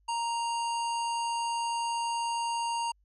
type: harmonic tone with a mistuned harmonic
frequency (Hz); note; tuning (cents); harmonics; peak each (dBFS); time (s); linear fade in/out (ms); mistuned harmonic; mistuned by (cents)
932.3; A#5; 0; 1 / 3 / 5 / 7 / 9 / 10; -29 / -39 / -43 / -46 / -48 / -49; 0.08-2.92; 10; 9; -29
effects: added 50 Hz sine -64 dBFS peak until 3.04 s